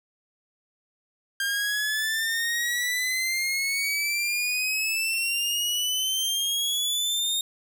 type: exponential sweep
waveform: sawtooth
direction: up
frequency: 1599 to 3700 Hz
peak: -21 dBFS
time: 1.4-7.41 s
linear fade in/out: 2 ms
effects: 10-bit